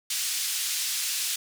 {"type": "band-pass noise", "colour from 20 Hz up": "white", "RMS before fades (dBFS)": -29, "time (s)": [0.1, 1.36], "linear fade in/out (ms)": 5, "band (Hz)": [2700, 9400], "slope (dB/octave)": 12, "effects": []}